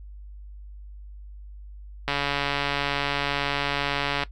click train, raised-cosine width 0.3 ms, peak -9 dBFS, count 307, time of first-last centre 2.08-4.235 s, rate 142 Hz, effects noise-tail reverb RT60 0.1 s tail -17 dB re dry + added 50 Hz sine -39 dBFS peak until 4.31 s

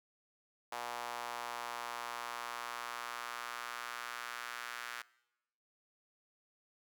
sawtooth tone with high-pass filter sweep, 120 Hz, B2, 49 cents flat, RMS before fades -43 dBFS, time 0.72-5.02 s, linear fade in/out 5 ms, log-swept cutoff 830 to 1500 Hz, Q 2.1, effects noise-tail reverb RT60 0.9 s tail -22 dB re dry

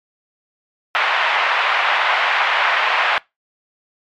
pink band-pass noise, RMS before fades -17 dBFS, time 0.95-3.18 s, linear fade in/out 0 ms, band 790 to 2900 Hz, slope 24 dB/octave, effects noise-tail reverb RT60 0.2 s tail -23 dB re dry + MP3 96 kbps

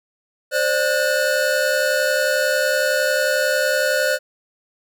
square tone cluster, 524 / 595 / 1460 Hz, C5 / D5 / F#6, +2 / +22 / -24 cents, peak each -22 dBFS, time 0.51-4.19 s, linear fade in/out 50 ms, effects none

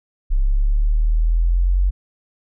sine exponential sweep, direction up, 32.96 to 47 Hz, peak -13 dBFS, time 0.3-1.91 s, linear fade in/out 20 ms, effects none

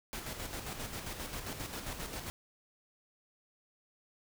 pink noise with tremolo, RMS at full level -40 dBFS, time 0.13-2.3 s, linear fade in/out 0 ms, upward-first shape square, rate 7.5 Hz, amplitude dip 45%, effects none

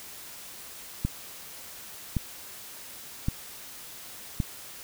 click train, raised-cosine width 5 ms, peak -13 dBFS, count 4, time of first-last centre 1.05-4.402 s, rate 0.895 Hz, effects white hiss -44 dBFS RMS until 4.83 s

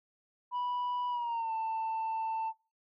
sine tone with pitch glide, 983 to 891.1 Hz, B5 to A5, -8 to +22 cents, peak -29 dBFS, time 0.51-2.53 s, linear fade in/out 50 ms, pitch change -170 cents, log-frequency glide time 1.09-1.52 s, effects noise-tail reverb RT60 0.3 s tail -19 dB re dry + tanh soft clip ceiling -30 dBFS

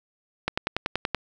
click train, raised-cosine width 0.3 ms, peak -8 dBFS, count 8, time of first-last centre 0.48-1.147 s, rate 10.5 Hz, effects none

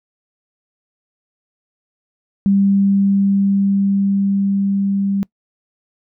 sine tone with level ramp, 197.6 Hz, G3, 14 cents sharp, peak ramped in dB -10 to -15 dBFS, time 2.46-5.23 s, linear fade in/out 0 ms, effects noise-tail reverb RT60 0.1 s tail -24 dB re dry

